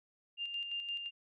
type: tone with tremolo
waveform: sine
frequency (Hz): 2800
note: F7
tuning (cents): +4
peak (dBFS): -35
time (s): 0.37-1.11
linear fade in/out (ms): 50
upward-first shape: square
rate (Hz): 5.8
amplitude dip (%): 45
effects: none